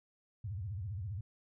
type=tone with vibrato; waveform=sine; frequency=98 Hz; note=G2; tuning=in tune; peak=-37 dBFS; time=0.44-1.21 s; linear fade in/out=5 ms; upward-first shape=sine; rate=15 Hz; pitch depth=260 cents each way; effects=none